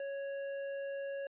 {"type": "tone with tanh clipping", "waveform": "sine", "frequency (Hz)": 554.4, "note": "C#5", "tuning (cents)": 0, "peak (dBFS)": -39, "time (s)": [0, 1.27], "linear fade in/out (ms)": 2, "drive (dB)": 11, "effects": ["resampled to 8000 Hz"]}